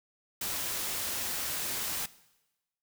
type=noise; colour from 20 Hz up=white; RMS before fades=-34 dBFS; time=0.41-2.06 s; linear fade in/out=5 ms; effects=noise-tail reverb RT60 1.0 s tail -19 dB re dry